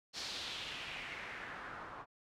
white noise with low-pass filter sweep, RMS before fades -45 dBFS, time 0.13-2.06 s, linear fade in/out 50 ms, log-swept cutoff 4900 to 1100 Hz, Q 2.3, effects none

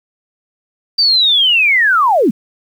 sine linear sweep, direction down, 4699 to 178.3 Hz, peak -8 dBFS, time 0.98-2.31 s, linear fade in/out 10 ms, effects 7-bit

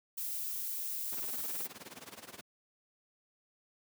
violet noise, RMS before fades -38 dBFS, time 0.17-1.67 s, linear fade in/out 10 ms
pink noise with tremolo, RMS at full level -45 dBFS, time 1.12-2.41 s, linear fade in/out 2 ms, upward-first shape sine, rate 19 Hz, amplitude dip 85%
effects high-pass 200 Hz 12 dB/octave

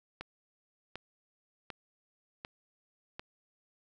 click train, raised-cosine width 0.3 ms, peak -24 dBFS, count 5, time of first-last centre 0.21-3.195 s, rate 1.34 Hz, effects none

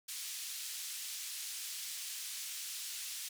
white band-pass noise, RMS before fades -43 dBFS, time 0.08-3.29 s, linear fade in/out 10 ms, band 2800 to 10000 Hz, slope 12 dB/octave, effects none

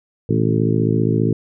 harmonic tone with a mistuned harmonic, 55 Hz, A1, in tune, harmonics 2 / 3 / 4 / 5 / 6 / 7 / 8, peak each -19 / -21 / -22 / -23 / -24 / -24 / -25 dBFS, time 0.29-1.33 s, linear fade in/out 5 ms, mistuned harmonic 2, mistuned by +100 cents, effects none

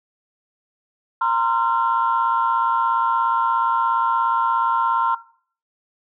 sine tone cluster, 925 / 1042 / 1366 Hz, A#5 / C6 / F6, -14 / -7 / -39 cents, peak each -21 dBFS, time 1.21-5.15 s, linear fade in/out 5 ms, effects noise-tail reverb RT60 0.5 s tail -18 dB re dry + tanh soft clip ceiling -8 dBFS

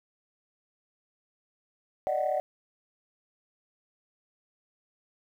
sine tone cluster, 584 / 620 / 746 Hz, D5 / D#5 / F#5, -10 / -6 / +14 cents, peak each -29 dBFS, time 2.07-2.4 s, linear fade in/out 0 ms, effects tanh soft clip ceiling -19 dBFS + 10-bit

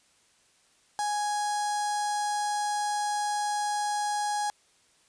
sawtooth tone with notch filter, 830.6 Hz, G#5, in tune, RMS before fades -29 dBFS, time 0.99-4.5 s, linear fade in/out 0 ms, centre 2400 Hz, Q 0.69, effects white hiss -64 dBFS RMS until 5.08 s + resampled to 22050 Hz

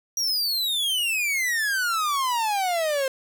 45% pulse exponential sweep, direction down, 5790 to 523.3 Hz, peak -22 dBFS, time 0.17-3.08 s, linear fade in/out 2 ms, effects none

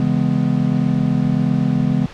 triangle chord, C# minor seventh, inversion none, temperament just, 138.59 / 166.31 / 207.9 / 249.5 Hz, C#3 / E3 / G#3 / B3, 0 / +16 / +2 / +18 cents, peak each -18 dBFS, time 0-2.06 s, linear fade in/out 2 ms, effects pink hiss -37 dBFS RMS until 2.13 s + low-pass 4000 Hz 12 dB/octave

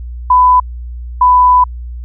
sine tone pair in turn, 1000 / 996.5 Hz, B5 / B5, +21 / +15 cents, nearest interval unison, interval 6 cents, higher first, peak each -4 dBFS, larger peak neither, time 0.3-0.6 / 1.21-1.64 s, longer second, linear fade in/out 5 ms, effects added 60 Hz sine -22 dBFS peak until 2.04 s

